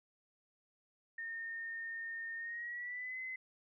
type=tone with pitch glide; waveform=sine; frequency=1829 to 2041 Hz; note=A#6 to C7; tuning=-33 to -44 cents; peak=-40 dBFS; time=1.18-3.36 s; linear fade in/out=5 ms; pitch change=+189 cents; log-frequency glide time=2.37-3.19 s; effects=none